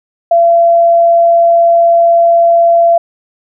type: tone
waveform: sine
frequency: 679 Hz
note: F5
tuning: 49 cents flat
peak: -4 dBFS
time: 0.31-2.98 s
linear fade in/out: 5 ms
effects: none